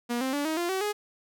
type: tone with pitch steps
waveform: sawtooth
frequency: 239.4 / 262.6 / 288 / 315.9 / 346.5 / 380 / 416.8 Hz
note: A#3 / C4 / D4 / D#4 / F4 / F#4 / G#4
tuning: +46 / +6 / -34 / +26 / -14 / +46 / +6 cents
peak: -23 dBFS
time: 0.09-0.93 s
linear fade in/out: 20 ms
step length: 120 ms
effects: none